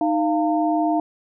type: tone cluster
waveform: sine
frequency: 310 / 693 / 907 Hz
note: D#4 / F5 / A#5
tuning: -6 / -14 / -48 cents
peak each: -20 / -21 / -27 dBFS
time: 0.01-1 s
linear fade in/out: 2 ms
effects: none